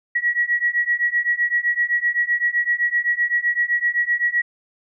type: beating tone pair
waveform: sine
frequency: 1915 / 1922.8 Hz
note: A#6 / B6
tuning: +46 / -47 cents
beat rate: 7.8 Hz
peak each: -21 / -20 dBFS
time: 0.15-4.42 s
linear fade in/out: 10 ms
effects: none